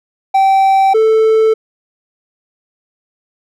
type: tone pair in turn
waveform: triangle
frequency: 775 / 440.9 Hz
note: G5 / A4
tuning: -20 / +4 cents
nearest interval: minor seventh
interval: 976 cents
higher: first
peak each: -5 dBFS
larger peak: neither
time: 0.34-0.94 / 0.94-1.54 s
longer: neither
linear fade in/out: 10 ms
effects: none